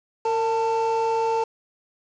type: tone pair together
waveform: triangle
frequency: 456.9 / 890.4 Hz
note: A#4 / A5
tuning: -35 / +20 cents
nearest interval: octave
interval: 1155 cents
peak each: -21 dBFS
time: 0.25-1.44 s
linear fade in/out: 5 ms
effects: resampled to 16000 Hz + 7-bit